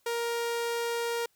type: tone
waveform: sawtooth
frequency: 468.8 Hz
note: A#4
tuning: 10 cents sharp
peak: -25 dBFS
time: 0.06-1.26 s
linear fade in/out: 5 ms
effects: white hiss -70 dBFS RMS until 1.35 s